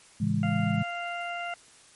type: chord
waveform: sine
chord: A major seventh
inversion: none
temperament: just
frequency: 110 / 137.5 / 165 / 206.2 Hz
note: A2 / C#3 / E3 / G#3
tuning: 0 / -14 / +2 / -12 cents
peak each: -30 / -32 / -29 / -27 dBFS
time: 0.2-0.83 s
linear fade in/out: 10 ms
type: harmonic tone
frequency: 696 Hz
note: F5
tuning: 6 cents flat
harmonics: 1 / 2 / 3 / 4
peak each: -34 / -37 / -39 / -40 dBFS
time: 0.43-1.54 s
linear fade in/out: 2 ms
effects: white hiss -55 dBFS RMS until 1.95 s + MP3 48 kbps